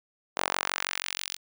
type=tone with high-pass filter sweep; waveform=sawtooth; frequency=46.25 Hz; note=F#1; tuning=in tune; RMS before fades=-32 dBFS; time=0.36-1.37 s; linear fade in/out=20 ms; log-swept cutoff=690 to 4100 Hz; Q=1.1; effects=none